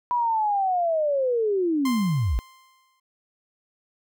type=linear sweep; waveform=sine; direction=down; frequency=987.8 to 46.25 Hz; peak=-20 dBFS; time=0.11-2.39 s; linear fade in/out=0 ms
type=tone with exponential decay; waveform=sawtooth; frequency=1046.5 Hz; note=C6; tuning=in tune; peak=-23 dBFS; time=1.85-3 s; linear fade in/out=5 ms; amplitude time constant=250 ms
effects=none